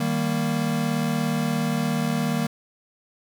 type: chord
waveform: square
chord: Eb major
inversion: none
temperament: equal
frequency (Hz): 155.56 / 196 / 233.1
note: Eb3 / G3 / Bb3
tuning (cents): 0 / 0 / 0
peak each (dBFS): -27 / -29 / -26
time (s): 0-2.47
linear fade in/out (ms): 5
effects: none